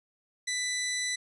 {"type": "tone", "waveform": "15% pulse", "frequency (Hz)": 1989, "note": "B6", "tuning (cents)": 12, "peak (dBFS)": -23, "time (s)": [0.47, 1.16], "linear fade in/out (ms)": 10, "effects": ["resampled to 24000 Hz"]}